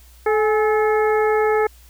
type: harmonic tone with a mistuned harmonic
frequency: 432.2 Hz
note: A4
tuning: 31 cents flat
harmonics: 1 / 2 / 3 / 4 / 5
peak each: -16 / -22 / -26 / -28 / -30 dBFS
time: 0.26-1.67 s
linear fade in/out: 5 ms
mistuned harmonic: 2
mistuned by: -55 cents
effects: added 60 Hz sine -45 dBFS peak until 1.89 s + white hiss -52 dBFS RMS until 1.89 s